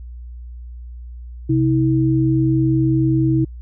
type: tone pair together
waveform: sine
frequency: 130.81 / 321.5 Hz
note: C3 / E4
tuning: 0 / -43 cents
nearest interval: octave + major third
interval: 1557 cents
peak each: -16 dBFS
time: 1.49-3.45 s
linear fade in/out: 10 ms
effects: added 60 Hz sine -31 dBFS peak until 3.61 s